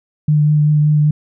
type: tone with vibrato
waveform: sine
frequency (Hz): 150.2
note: D3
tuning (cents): +39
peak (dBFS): -9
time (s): 0.28-1.11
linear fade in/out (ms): 5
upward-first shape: triangle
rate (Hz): 5.2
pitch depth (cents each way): 17
effects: none